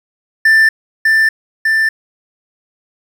triangle tone with echo, 1776 Hz, A6, 16 cents sharp, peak -4 dBFS, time 0.45-0.69 s, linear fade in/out 5 ms, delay 600 ms, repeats 2, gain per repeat -2 dB, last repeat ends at 1.89 s, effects 7-bit

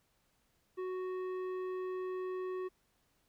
triangle tone with tanh clipping, 370.1 Hz, F#4, in tune, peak -38 dBFS, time 0.77-2.69 s, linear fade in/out 20 ms, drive 15 dB, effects pink hiss -75 dBFS RMS until 3.28 s

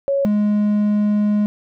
sine / triangle tone pair in turn, 554.4 / 208.4 Hz, C#5 / G#3, 0 / +6 cents, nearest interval octave + perfect fourth, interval 1694 cents, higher first, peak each -15 / -12 dBFS, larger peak second, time 0.08-0.25 / 0.25-1.46 s, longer second, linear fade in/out 0 ms, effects none

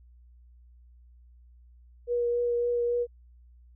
sine tone with vibrato, 479.4 Hz, A#4, 48 cents sharp, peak -24 dBFS, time 2.07-3.07 s, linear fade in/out 50 ms, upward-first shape triangle, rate 3.6 Hz, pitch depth 14 cents each way, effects added 60 Hz sine -52 dBFS peak until 3.75 s

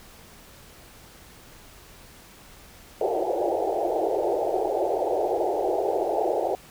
pink band-pass noise, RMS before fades -25 dBFS, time 3.01-6.55 s, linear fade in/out 0 ms, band 340 to 840 Hz, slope 96 dB/octave, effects pink hiss -49 dBFS RMS until 6.7 s

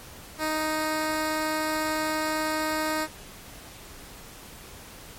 10% pulse tone, 311.1 Hz, D#4, in tune, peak -17 dBFS, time 0.38-3.08 s, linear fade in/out 50 ms, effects pink hiss -45 dBFS RMS until 5.18 s + MP3 64 kbps

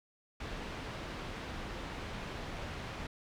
pink low-pass noise, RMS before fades -42 dBFS, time 0.4-3.07 s, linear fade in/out 5 ms, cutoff 3400 Hz, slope 12 dB/octave, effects none

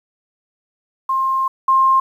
sine tone pair in turn, 1061 / 1061 Hz, C6 / C6, +24 / +24 cents, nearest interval unison, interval 0 cents, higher neither, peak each -15 / -10 dBFS, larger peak second, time 1.09-1.48 / 1.68-2 s, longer first, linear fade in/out 5 ms, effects 8-bit

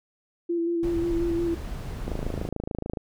sine tone with vibrato, 339.1 Hz, E4, 49 cents sharp, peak -23 dBFS, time 0.49-1.55 s, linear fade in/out 10 ms, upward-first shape square, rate 5.6 Hz, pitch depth 19 cents each way
brown noise, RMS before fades -33 dBFS, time 0.83-2.49 s, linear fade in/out 2 ms
click train, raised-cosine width 2 ms, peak -17 dBFS, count 25, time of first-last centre 2.08-2.972 s, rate 26.9 Hz
effects none

